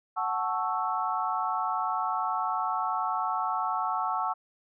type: chord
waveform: sine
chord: F# minor seventh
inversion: none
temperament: equal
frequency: 740 / 880 / 1108.7 / 1318.5 Hz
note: F#5 / A5 / C#6 / E6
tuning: 0 / 0 / 0 / 0 cents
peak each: -32 dBFS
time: 0.16-4.34 s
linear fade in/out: 20 ms
effects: none